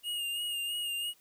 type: tone with vibrato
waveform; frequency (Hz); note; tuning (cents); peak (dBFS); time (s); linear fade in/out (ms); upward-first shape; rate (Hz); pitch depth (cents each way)
square; 2842; F7; +30; -33; 0.03-1.14; 50; sine; 3; 32
effects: white hiss -65 dBFS RMS until 1.2 s